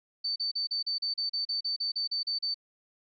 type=tone bursts; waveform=sine; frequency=4552 Hz; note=C#8; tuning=45 cents sharp; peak=-28 dBFS; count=15; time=0.24-2.544 s; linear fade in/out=10 ms; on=120 ms; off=36 ms; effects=none